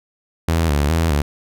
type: tone with vibrato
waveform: sawtooth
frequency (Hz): 77.2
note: D#2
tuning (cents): -13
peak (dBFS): -11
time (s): 0.48-1.22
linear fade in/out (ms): 5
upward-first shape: square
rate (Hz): 2.4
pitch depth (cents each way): 110
effects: none